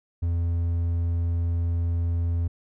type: tone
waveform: triangle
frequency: 85 Hz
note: F2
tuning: 46 cents flat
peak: -20 dBFS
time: 0.22-2.48 s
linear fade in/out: 10 ms
effects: none